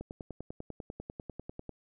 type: click train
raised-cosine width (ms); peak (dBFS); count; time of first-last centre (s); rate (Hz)
2; -27; 18; 0.01-1.693; 10.1
effects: none